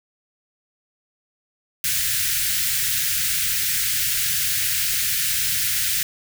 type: band-stop noise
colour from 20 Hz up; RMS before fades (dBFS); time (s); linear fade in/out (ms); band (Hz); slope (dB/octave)
white; -22; 1.84-6.03; 2; 160 to 1500; 48
effects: none